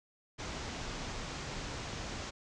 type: low-pass noise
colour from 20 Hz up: pink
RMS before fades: -41 dBFS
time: 0.38-2.31 s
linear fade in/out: 20 ms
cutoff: 7200 Hz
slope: 48 dB/octave
effects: none